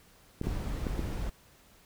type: clicks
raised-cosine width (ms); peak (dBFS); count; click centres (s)
3; -19; 4; 0.414 / 0.47 / 0.868 / 0.993
type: noise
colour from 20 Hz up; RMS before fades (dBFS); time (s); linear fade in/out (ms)
brown; -34; 0.43-1.3; 10
effects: pink hiss -60 dBFS RMS until 1.85 s